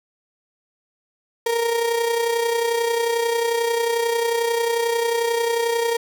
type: tone with amplitude modulation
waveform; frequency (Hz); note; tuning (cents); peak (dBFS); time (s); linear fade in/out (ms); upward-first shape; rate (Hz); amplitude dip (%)
35% pulse; 465.4; A#4; -3; -15; 1.46-5.97; 5; sine; 31.2; 50
effects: none